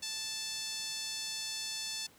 5% pulse tone with band-pass filter, 880 Hz, A5, in tune, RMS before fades -39 dBFS, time 0.02-2.07 s, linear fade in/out 10 ms, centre 4700 Hz, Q 1.3, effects pink hiss -61 dBFS RMS until 2.18 s + high-pass 80 Hz 12 dB/octave

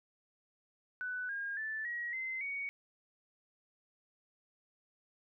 sine tone with pitch steps, 1494 / 1619.8 / 1756.3 / 1904.2 / 2065 / 2238 Hz, F#6 / G#6 / A6 / A#6 / C7 / C#7, +16 / -44 / -4 / +36 / -23 / +16 cents, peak -36 dBFS, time 1.01-2.69 s, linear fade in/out 0 ms, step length 280 ms, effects none

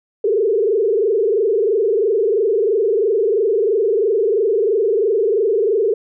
sine tone with frequency modulation, 425 Hz, G#4, 40 cents sharp, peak -13 dBFS, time 0.24-5.94 s, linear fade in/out 5 ms, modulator 23 Hz, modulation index 1.9, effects none

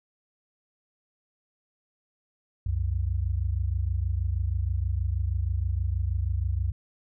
sine tone pair together, 65.41 / 91.71 Hz, C2 / F#2, 0 / -15 cents, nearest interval tritone, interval 585 cents, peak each -27 dBFS, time 2.66-6.72 s, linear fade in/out 5 ms, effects none

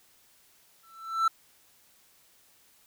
triangle tone with exponential growth, 1332 Hz, E6, 18 cents sharp, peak -17 dBFS, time 0.83-1.28 s, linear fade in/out 5 ms, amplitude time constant 96 ms, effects white hiss -62 dBFS RMS until 2.86 s

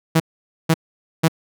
sawtooth tone bursts, 161.9 Hz, E3, 31 cents flat, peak -8 dBFS, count 3, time 0.15-1.283 s, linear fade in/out 10 ms, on 51 ms, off 490 ms, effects none

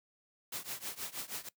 white noise with tremolo, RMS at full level -38 dBFS, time 0.52-1.49 s, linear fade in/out 5 ms, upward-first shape triangle, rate 6.3 Hz, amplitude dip 95%, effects noise-tail reverb RT60 0.1 s tail -21 dB re dry + high-pass 100 Hz 12 dB/octave

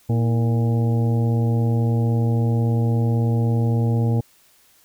harmonic tone with a mistuned harmonic, 116.3 Hz, A#2, 4 cents flat, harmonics 1 / 2 / 3 / 4 / 5 / 6 / 7, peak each -17 / -25 / -32 / -30 / -38 / -41 / -36 dBFS, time 0.09-4.21 s, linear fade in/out 10 ms, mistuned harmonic 3, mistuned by -91 cents, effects white hiss -56 dBFS RMS until 4.84 s

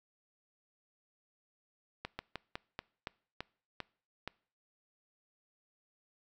slowing click train, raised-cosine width 0.3 ms, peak -22 dBFS, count 9, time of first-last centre 2.05-4.276 s, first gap 140 ms, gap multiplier 1.19, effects noise-tail reverb RT60 0.5 s tail -24 dB re dry

